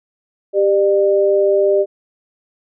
sine tone pair together, 394.4 / 600.4 Hz, G4 / D5, +11 / +38 cents, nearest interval perfect fifth, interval 727 cents, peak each -13 / -14 dBFS, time 0.53-1.86 s, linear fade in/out 50 ms, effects none

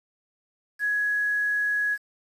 sine tone with quantisation, 1674 Hz, G#6, 13 cents sharp, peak -22 dBFS, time 0.79-1.98 s, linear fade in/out 50 ms, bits 8, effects resampled to 32000 Hz

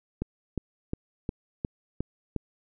click train, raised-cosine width 3 ms, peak -16 dBFS, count 7, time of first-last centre 0.22-2.363 s, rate 2.8 Hz, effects none

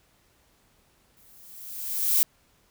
violet noise with exponential growth, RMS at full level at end -19 dBFS, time 1.17-2.23 s, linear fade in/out 0 ms, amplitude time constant 230 ms, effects pink hiss -64 dBFS RMS until 2.7 s

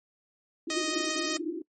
white band-pass noise, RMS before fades -34 dBFS, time 0.67-1.62 s, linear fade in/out 5 ms, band 300 to 350 Hz, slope 96 dB/octave
5% pulse tone with vibrato, 622.3 Hz, D#5, in tune, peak -18 dBFS, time 0.7-1.37 s, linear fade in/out 2 ms, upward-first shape sine, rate 15 Hz, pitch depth 10 cents each way
effects noise-tail reverb RT60 0.1 s tail -21 dB re dry + MP3 32 kbps

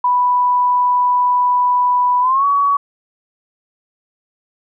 sine tone with pitch glide, 987.8 to 1128.1 Hz, B5 to C#6, 0 to +30 cents, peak -11 dBFS, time 0.04-2.77 s, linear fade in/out 5 ms, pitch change +230 cents, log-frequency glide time 2.21-2.45 s, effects none

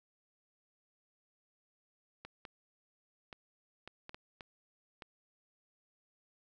clicks, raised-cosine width 0.3 ms, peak -30 dBFS, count 8, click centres 2.25 / 2.452 / 3.328 / 3.876 / 4.094 / 4.145 / 4.408 / 5.022 s, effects none

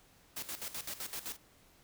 white noise with tremolo, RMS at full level -40 dBFS, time 0.36-1.37 s, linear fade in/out 10 ms, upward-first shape square, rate 7.8 Hz, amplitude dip 75%, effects pink hiss -64 dBFS RMS until 1.83 s

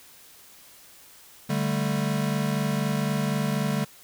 square chord, D suspended fourth, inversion none, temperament equal, 146.83 / 196 / 220 Hz, D3 / G3 / A3, 0 / 0 / 0 cents, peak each -28 / -29 / -30 dBFS, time 1.49-3.85 s, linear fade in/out 10 ms, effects white hiss -51 dBFS RMS until 4.03 s

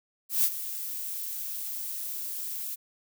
violet noise with ADSR envelope, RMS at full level -22 dBFS, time 0.29-2.76 s, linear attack 150 ms, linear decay 54 ms, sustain -13 dB, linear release 21 ms, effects none

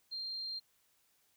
sine tone, 4186 Hz, C8, in tune, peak -38 dBFS, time 0.11-0.6 s, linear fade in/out 20 ms, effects white hiss -73 dBFS RMS until 1.36 s

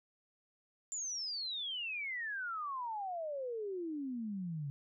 sine exponential sweep, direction down, 7250 to 137.2 Hz, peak -37 dBFS, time 0.92-4.7 s, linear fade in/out 0 ms, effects none

